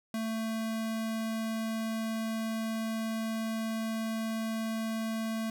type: tone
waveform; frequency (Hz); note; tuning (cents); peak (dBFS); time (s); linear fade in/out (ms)
square; 222.9; A3; +23; -32; 0.14-5.5; 2
effects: none